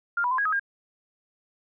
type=tone with pitch steps; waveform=sine; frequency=1400 / 981 / 1030 / 1650 / 1268 / 1612 Hz; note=F6 / B5 / C6 / G#6 / D#6 / G6; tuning=+4 / -12 / -28 / -12 / +32 / +48 cents; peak=-22 dBFS; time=0.17-0.596 s; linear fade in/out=5 ms; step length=71 ms; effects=none